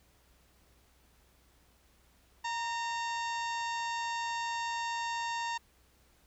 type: harmonic tone with a mistuned harmonic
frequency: 916 Hz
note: A#5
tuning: 31 cents flat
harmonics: 1 / 2 / 3 / 4 / 5 / 6 / 7 / 8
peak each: -34 / -40 / -44 / -46 / -48 / -50 / -51 / -52 dBFS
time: 2.44-5.58 s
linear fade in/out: 10 ms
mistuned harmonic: 1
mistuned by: +38 cents
effects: added 62 Hz sine -67 dBFS peak until 6.26 s + pink hiss -67 dBFS RMS until 6.26 s